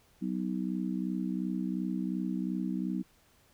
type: harmonic tone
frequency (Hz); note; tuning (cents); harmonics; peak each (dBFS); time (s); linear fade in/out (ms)
62.8; B1; +30; 3 / 4 / 5; -33 / -35 / -37; 0.21-3.03; 20
effects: pink hiss -65 dBFS RMS until 3.53 s